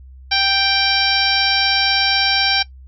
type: harmonic tone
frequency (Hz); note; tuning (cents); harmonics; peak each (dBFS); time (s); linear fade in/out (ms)
784; G5; 0; 1 / 2 / 3 / 4 / 5 / 6 / 7; -22 / -22 / -22 / -22 / -22 / -22 / -22; 0.31-2.63; 10
effects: noise-tail reverb RT60 0.1 s tail -18 dB re dry + added 65 Hz sine -37 dBFS peak until 2.87 s